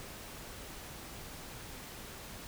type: silence
effects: pink hiss -47 dBFS RMS until 2.47 s